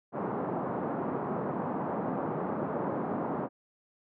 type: band-pass noise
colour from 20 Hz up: pink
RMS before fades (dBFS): -33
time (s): 0.12-3.49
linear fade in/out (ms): 50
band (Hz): 160 to 1100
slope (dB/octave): 24
effects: none